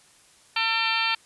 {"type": "harmonic tone with a mistuned harmonic", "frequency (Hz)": 450.6, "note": "A4", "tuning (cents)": 41, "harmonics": [2, 3, 4, 5, 6, 7, 8, 9, 10], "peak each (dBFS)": [-30, -30, -32, -28, -29, -30, -34, -36, -32], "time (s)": [0.56, 1.15], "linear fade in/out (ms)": 5, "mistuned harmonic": 5, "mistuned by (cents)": 72, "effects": ["white hiss -56 dBFS RMS until 1.25 s", "resampled to 24000 Hz"]}